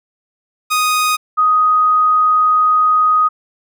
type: tone pair in turn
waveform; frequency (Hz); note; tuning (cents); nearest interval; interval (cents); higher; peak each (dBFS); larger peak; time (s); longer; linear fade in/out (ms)
sawtooth / sine; 1244.5 / 1249.3; D#6 / D#6; 0 / +7; unison; 7; second; -9; neither; 0.7-1.17 / 1.37-3.29; second; 20
effects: none